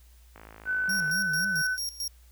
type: click train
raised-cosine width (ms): 0.5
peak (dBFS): -31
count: 41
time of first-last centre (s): 0.36-1.098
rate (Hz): 54.2
type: tone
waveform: sine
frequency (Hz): 1508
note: F#6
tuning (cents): +32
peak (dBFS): -25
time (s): 0.65-1.78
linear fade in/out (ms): 50
type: tone with vibrato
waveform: triangle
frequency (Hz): 174.2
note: F3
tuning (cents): -4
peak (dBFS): -34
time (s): 0.88-1.62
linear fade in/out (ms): 5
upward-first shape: sine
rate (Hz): 3.8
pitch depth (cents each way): 240
type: tone with tremolo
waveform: sawtooth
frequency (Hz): 5588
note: F8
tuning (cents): 0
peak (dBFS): -27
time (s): 0.89-2.08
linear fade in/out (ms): 5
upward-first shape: square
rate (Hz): 4.5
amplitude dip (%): 80
effects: added 60 Hz sine -52 dBFS peak until 2.31 s + white hiss -63 dBFS RMS until 2.31 s